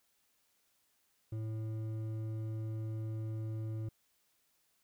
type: tone with hard clipping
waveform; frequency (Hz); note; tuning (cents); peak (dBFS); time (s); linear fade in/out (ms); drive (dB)
sine; 110; A2; 0; -38; 1.32-3.89; 5; 8
effects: white hiss -75 dBFS RMS until 4.83 s